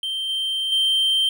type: tone with level steps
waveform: triangle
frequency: 3136 Hz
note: G7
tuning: in tune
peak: -22 / -20 / -15 dBFS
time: 0.03-1.29 s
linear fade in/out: 2 ms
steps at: 0.29 / 0.72 s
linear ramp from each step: 2 ms
effects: none